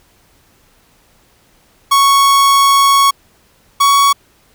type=tone pair in turn; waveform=45% pulse; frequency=1108.7 / 1119.6 Hz; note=C#6 / C#6; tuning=0 / +17 cents; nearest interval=unison; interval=17 cents; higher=second; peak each=-7 dBFS; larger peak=neither; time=1.91-3.11 / 3.8-4.13 s; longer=first; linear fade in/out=10 ms; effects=pink hiss -52 dBFS RMS until 4.54 s